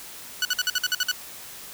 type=tone bursts; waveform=15% pulse; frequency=1480 Hz; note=F#6; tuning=in tune; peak=-14 dBFS; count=9; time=0.42-1.115 s; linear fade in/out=2 ms; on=31 ms; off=52 ms; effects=white hiss -41 dBFS RMS until 1.73 s